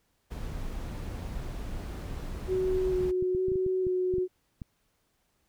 brown noise, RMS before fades -36 dBFS, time 0.3-3.12 s, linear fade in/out 20 ms
sine tone with vibrato, 370 Hz, F#4, in tune, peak -25 dBFS, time 2.47-4.28 s, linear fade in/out 50 ms, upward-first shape square, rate 1.1 Hz, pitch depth 14 cents each way
clicks, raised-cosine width 5 ms, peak -26 dBFS, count 12, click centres 3.008 / 3.058 / 3.225 / 3.349 / 3.484 / 3.518 / 3.557 / 3.664 / 3.868 / 4.139 / 4.183 / 4.618 s
effects pink hiss -73 dBFS RMS until 5.48 s

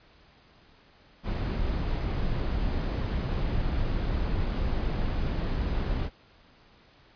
brown noise, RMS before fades -28 dBFS, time 1.23-6.1 s, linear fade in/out 50 ms, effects pink hiss -58 dBFS RMS until 7.15 s + resampled to 11025 Hz

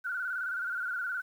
sine tone with vibrato, 1458 Hz, F#6, 26 cents flat, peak -31 dBFS, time 0.04-1.22 s, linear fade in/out 20 ms, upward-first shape square, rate 19 Hz, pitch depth 63 cents each way, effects 10-bit

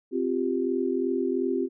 sine chord, C suspended fourth, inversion none, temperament equal, 261.6 / 349.2 / 392 Hz, C4 / F4 / G4, 0 / 0 / 0 cents, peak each -28 dBFS, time 0.11-1.69 s, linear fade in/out 50 ms, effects none

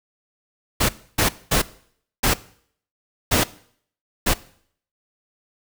pink noise bursts at uneven times, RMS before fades -18 dBFS, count 6, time 0.8-0.89 / 1.18-1.29 / 1.51-1.62 / 2.23-2.34 / 3.31-3.44 / 4.26-4.34 s, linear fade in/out 10 ms, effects noise-tail reverb RT60 0.6 s tail -19 dB re dry

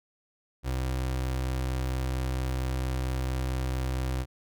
30% pulse tone, 64.4 Hz, C2, 27 cents flat, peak -25 dBFS, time 0.63-4.26 s, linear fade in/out 50 ms, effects none

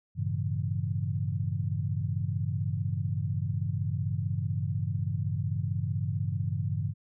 sine chord, G diminished seventh, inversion none, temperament equal with one note detuned, 98 / 113.81 / 138.59 / 164.81 Hz, G2 / Bb2 / Db3 / Fb3, 0 / -41 / 0 / 0 cents, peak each -31 / -34 / -33 / -36 dBFS, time 0.15-6.94 s, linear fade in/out 50 ms, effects none

